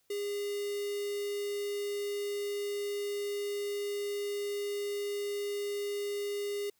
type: tone with notch filter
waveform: square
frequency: 407.2 Hz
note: G#4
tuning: 34 cents flat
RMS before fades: -35 dBFS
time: 0.1-6.7 s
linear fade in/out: 5 ms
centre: 1300 Hz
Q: 1.1
effects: white hiss -73 dBFS RMS until 6.79 s